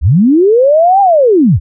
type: linear two-way sweep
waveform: sine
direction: up then down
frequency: 54.7 to 810 to 54.7 Hz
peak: -4 dBFS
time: 0.01-1.6 s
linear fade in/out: 50 ms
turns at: 1.01 s
effects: none